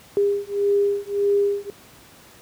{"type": "beating tone pair", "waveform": "sine", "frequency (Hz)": [403.1, 404.8], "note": ["G4", "G#4"], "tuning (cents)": [48, -44], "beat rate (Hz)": 1.7, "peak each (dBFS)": -21, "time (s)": [0.17, 1.7], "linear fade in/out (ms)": 0, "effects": ["pink hiss -48 dBFS RMS until 2.41 s", "high-pass 80 Hz 12 dB/octave"]}